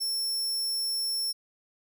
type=tone; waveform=sawtooth; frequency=5400 Hz; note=E8; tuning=41 cents sharp; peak=-25 dBFS; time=0-1.33 s; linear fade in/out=20 ms; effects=none